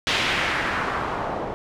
white noise with low-pass filter sweep, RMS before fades -25 dBFS, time 0.07-1.54 s, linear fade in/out 0 ms, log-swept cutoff 3300 to 680 Hz, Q 1.5, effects none

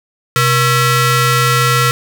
sawtooth ring-modulated tone, 607 Hz, D#5, 43 cents flat, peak -3 dBFS, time 0.36-1.91 s, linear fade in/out 0 ms, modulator 736 Hz, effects none

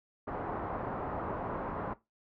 white low-pass noise, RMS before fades -37 dBFS, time 0.27-1.94 s, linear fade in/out 10 ms, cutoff 1100 Hz, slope 24 dB/octave, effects noise-tail reverb RT60 0.2 s tail -17 dB re dry

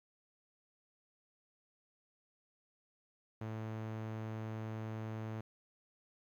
sawtooth tone with low-pass filter, 110 Hz, A2, in tune, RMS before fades -42 dBFS, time 3.41-5.41 s, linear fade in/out 5 ms, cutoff 2300 Hz, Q 0.58, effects 12-bit

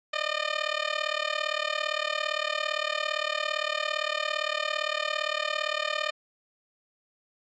10% pulse tone with amplitude modulation, 607 Hz, D#5, 43 cents flat, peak -15 dBFS, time 0.13-6.11 s, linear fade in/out 10 ms, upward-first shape sine, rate 37.6 Hz, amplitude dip 90%, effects resampled to 16000 Hz

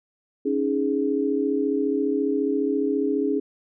sine chord, C# suspended second, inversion none, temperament just, 277.2 / 311.8 / 415.8 Hz, C#4 / D#4 / G#4, 0 / +4 / +2 cents, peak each -24 / -27 / -24 dBFS, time 0.45-3.4 s, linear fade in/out 10 ms, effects none

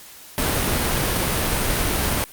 pink noise, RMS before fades -21 dBFS, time 0.38-2.24 s, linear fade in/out 0 ms, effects white hiss -43 dBFS RMS until 2.32 s + Opus 48 kbps

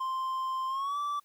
triangle tone with pitch glide, 1046.5 to 1161.2 Hz, C6 to D6, 0 to -20 cents, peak -28 dBFS, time 0-1.2 s, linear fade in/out 10 ms, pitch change +180 cents, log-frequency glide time 0.68-0.98 s, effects white hiss -68 dBFS RMS until 1.24 s

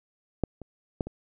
clicks, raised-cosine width 2 ms, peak -11 / -27 / -14 / -23 dBFS, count 4, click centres 0.437 / 0.617 / 1.008 / 1.07 s, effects none

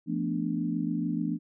sine chord, B half-diminished seventh, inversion second, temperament equal with one note detuned, 170.63 / 220 / 246.9 / 293.7 Hz, F3 / A3 / B3 / D4, -40 / 0 / 0 / 0 cents, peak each -32 / -33 / -33 / -32 dBFS, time 0.06-1.39 s, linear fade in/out 50 ms, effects none

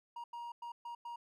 triangle tone bursts at uneven times, 946 Hz, A#5, 25 cents sharp, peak -40 dBFS, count 5, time 0.16-0.24 / 0.33-0.52 / 0.62-0.72 / 0.85-0.95 / 1.05-1.16 s, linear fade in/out 5 ms, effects none

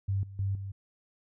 sine tone with level steps, 98 Hz, G2, in tune, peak -26 / -42 / -27 / -35 dBFS, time 0.08-0.72 s, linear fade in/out 10 ms, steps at 0.23 / 0.39 / 0.55 s, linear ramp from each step 2 ms, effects none

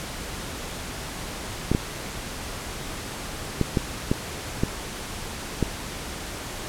clicks, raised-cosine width 3 ms, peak -7 dBFS, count 7, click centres 1.716 / 1.749 / 3.613 / 3.772 / 4.115 / 4.635 / 5.627 s, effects pink hiss -34 dBFS RMS until 6.68 s + low-pass 11000 Hz 12 dB/octave

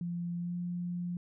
sine tone with pitch glide, 173 to 175.82 Hz, F3 to F3, -16 to +12 cents, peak -33 dBFS, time 0.01-1.17 s, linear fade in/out 2 ms, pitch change +28 cents, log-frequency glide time 0.38-0.55 s, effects none

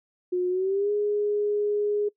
sine tone with pitch glide, 361 to 414.7 Hz, F#4 to G#4, -43 to -3 cents, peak -22 dBFS, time 0.32-2.09 s, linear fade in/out 10 ms, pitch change +240 cents, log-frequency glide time 0.49-0.91 s, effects noise-tail reverb RT60 0.1 s tail -22 dB re dry

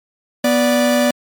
45% pulse tone pair together, 245.4 / 584.1 Hz, B3 / D5, -11 / -10 cents, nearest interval octave + minor third, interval 1501 cents, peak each -15 dBFS, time 0.44-1.11 s, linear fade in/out 5 ms, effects MP3 96 kbps

